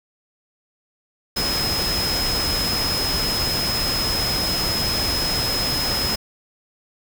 sine tone in noise, 5120 Hz, D#8, 49 cents sharp, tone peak -22 dBFS, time 1.36-6.16 s, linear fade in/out 10 ms, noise pink, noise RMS -25 dBFS, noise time 1.36-6.16 s, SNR 0 dB, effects none

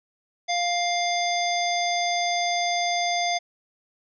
harmonic tone, 700 Hz, F5, 4 cents sharp, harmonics 1 / 3 / 5 / 7 / 9, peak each -24 / -29 / -31 / -32 / -34 dBFS, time 0.48-3.39 s, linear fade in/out 20 ms, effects none

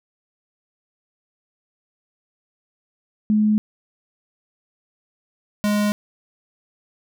sine / square tone pair in turn, 212.9 / 207.7 Hz, G#3 / G#3, +43 / 0 cents, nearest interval unison, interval 43 cents, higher first, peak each -14 / -18 dBFS, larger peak first, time 3.3-3.58 / 5.64-5.92 s, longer neither, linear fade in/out 0 ms, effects none

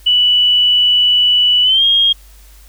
sine tone with pitch glide, 2960 to 3247 Hz, F#7 to G#7, 0 to -40 cents, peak -8 dBFS, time 0.06-2.13 s, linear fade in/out 10 ms, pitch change +160 cents, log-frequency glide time 1.63-1.84 s, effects added 50 Hz sine -39 dBFS peak until 2.68 s + white hiss -47 dBFS RMS until 2.68 s

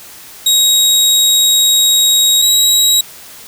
25% pulse tone pair in turn, 3794 / 3838 Hz, A#7 / A#7, +30 / +50 cents, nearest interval unison, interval 20 cents, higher second, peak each -4 dBFS, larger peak neither, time 0.46-2.42 / 2.42-3.01 s, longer first, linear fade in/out 5 ms, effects white hiss -35 dBFS RMS until 3.47 s

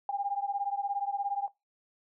sine beating tone pair, 797 / 814 Hz, G5 / G#5, +28 / -35 cents, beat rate 17 Hz, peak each -32 / -33 dBFS, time 0.09-1.48 s, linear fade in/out 2 ms, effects noise-tail reverb RT60 0.2 s tail -20 dB re dry

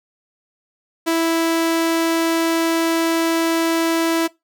sawtooth tone, 329.6 Hz, E4, in tune, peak -12 dBFS, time 1.06-4.28 s, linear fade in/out 20 ms, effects noise-tail reverb RT60 0.2 s tail -21 dB re dry

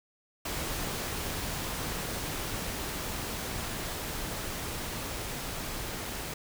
pink noise with level ramp, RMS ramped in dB -34 to -37 dBFS, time 0.45-6.34 s, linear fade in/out 5 ms, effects none

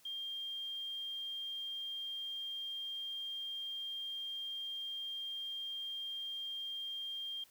sine tone, 3200 Hz, G7, 35 cents sharp, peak -39 dBFS, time 0.05-7.44 s, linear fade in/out 5 ms, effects white hiss -65 dBFS RMS until 7.5 s

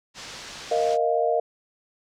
white low-pass noise, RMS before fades -40 dBFS, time 0.14-0.98 s, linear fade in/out 50 ms, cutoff 6200 Hz, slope 24 dB/octave
sine chord, Bb suspended fourth, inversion none, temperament equal, 466.2 / 622.3 / 698.5 Hz, Bb4 / Eb5 / F5, 0 / 0 / 0 cents, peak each -24 dBFS, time 0.71-1.4 s, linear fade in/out 5 ms
effects none

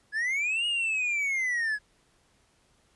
triangle linear two-way sweep, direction up then down, 1661.2 to 2887 to 1661.2 Hz, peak -24 dBFS, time 0.12-1.79 s, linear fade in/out 50 ms, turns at 0.66 s, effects pink hiss -66 dBFS RMS until 2.95 s + resampled to 24000 Hz

